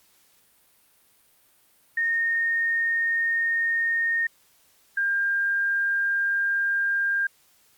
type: tone pair in turn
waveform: sine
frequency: 1841 / 1601.2 Hz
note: A#6 / G6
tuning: -22 / +36 cents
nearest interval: major second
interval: 242 cents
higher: first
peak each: -21 dBFS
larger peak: neither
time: 1.97-4.27 / 4.97-7.27 s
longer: neither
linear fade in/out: 5 ms
effects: white hiss -61 dBFS RMS until 7.77 s + Opus 48 kbps